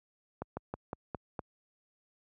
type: slowing click train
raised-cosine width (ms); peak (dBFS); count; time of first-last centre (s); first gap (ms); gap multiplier
1; -22; 6; 0.42-1.392; 150; 1.13
effects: high-pass 60 Hz 12 dB/octave